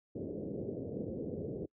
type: low-pass noise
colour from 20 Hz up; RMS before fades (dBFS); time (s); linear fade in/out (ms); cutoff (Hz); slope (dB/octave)
white; -39; 0.15-1.66; 10; 510; 48
effects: noise-tail reverb RT60 0.1 s tail -26 dB re dry + high-pass 100 Hz 12 dB/octave